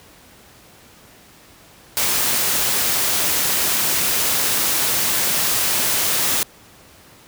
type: noise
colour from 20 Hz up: white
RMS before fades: -19 dBFS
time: 1.97-6.43 s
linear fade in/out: 0 ms
effects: pink hiss -47 dBFS RMS until 7.27 s + high-pass 60 Hz 12 dB/octave